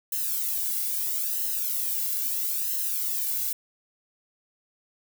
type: noise with flanger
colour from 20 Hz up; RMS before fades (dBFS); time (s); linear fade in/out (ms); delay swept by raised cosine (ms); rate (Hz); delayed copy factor
violet; -28; 0.12-3.53; 5; 0.85 to 1.63; 0.76; -1
effects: none